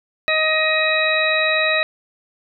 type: harmonic tone with a mistuned harmonic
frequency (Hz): 628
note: D#5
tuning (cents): +16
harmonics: 1 / 2 / 3 / 4 / 6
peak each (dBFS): -21 / -26 / -20 / -21 / -23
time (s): 0.28-1.83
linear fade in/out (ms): 0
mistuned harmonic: 6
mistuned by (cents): +42
effects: none